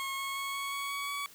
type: tone with pitch steps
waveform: 20% pulse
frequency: 1087 / 1094.6 / 1102.2 / 1109.8 / 1117.6 / 1125.3 / 1133.2 Hz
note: C#6 / C#6 / C#6 / C#6 / C#6 / C#6 / C#6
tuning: -34 / -22 / -10 / +2 / +14 / +26 / +38 cents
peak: -29 dBFS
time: 0-1.26 s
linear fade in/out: 0 ms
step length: 180 ms
effects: white hiss -55 dBFS RMS until 1.34 s